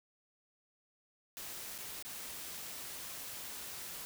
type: noise with dropouts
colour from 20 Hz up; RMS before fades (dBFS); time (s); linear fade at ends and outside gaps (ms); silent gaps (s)
white; -45; 1.37-4.05; 0; 1.78-1.786 / 2.025-2.05
effects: none